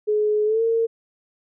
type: tone with pitch glide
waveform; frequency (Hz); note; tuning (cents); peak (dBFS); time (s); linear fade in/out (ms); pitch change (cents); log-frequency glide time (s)
sine; 423.1 to 456.1; G#4 to A#4; +32 to -38; -17; 0.07-0.87; 20; +130; 0.45-0.62
effects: none